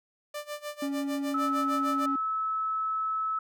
sawtooth tone with tremolo, 592 Hz, D5, 14 cents sharp, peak -29 dBFS, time 0.34-2.06 s, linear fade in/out 5 ms, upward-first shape sine, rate 6.6 Hz, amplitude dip 90%
triangle tone with pitch glide, 278.4 to 276.8 Hz, C#4 to C#4, +8 to -2 cents, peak -27 dBFS, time 0.82-2.16 s, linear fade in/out 5 ms, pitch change -10 cents, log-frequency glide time 1.44-1.56 s
sine tone, 1300 Hz, E6, 24 cents flat, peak -27 dBFS, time 1.34-3.39 s, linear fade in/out 5 ms
effects none

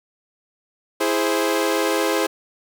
sawtooth chord, E augmented, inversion none, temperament equal, 329.6 / 415.3 / 523.3 Hz, E4 / G#4 / B#4, 0 / 0 / 0 cents, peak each -19 dBFS, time 1-2.27 s, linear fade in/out 10 ms, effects none

